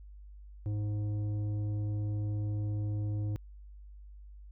sine tone with tanh clipping, 104.5 Hz, G#2, 11 cents sharp, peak -32 dBFS, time 0.66-3.36 s, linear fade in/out 0 ms, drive 9 dB, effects added 50 Hz sine -47 dBFS peak until 4.51 s

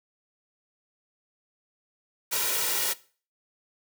white noise with comb filter, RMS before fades -27 dBFS, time 2.31-2.94 s, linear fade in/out 20 ms, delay 2.1 ms, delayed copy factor +0.65, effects noise-tail reverb RT60 0.4 s tail -19 dB re dry + high-pass 200 Hz 12 dB/octave

